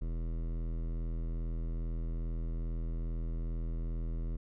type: tone with hard clipping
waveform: sine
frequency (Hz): 41.2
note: E1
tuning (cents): 0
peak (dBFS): -35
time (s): 0.01-4.37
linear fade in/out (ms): 10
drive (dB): 16
effects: none